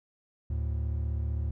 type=tone pair together; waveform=triangle; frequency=74.41 / 110 Hz; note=D2 / A2; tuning=+23 / 0 cents; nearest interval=perfect fifth; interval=677 cents; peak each=-27 / -33 dBFS; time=0.5-1.51 s; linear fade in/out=5 ms; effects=none